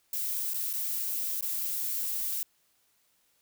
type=noise with dropouts; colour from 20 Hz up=violet; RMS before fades=-32 dBFS; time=0.13-2.43 s; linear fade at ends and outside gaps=2 ms; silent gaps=0.536-0.542 / 0.731-0.736 / 1.41-1.425 s; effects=white hiss -70 dBFS RMS until 3.41 s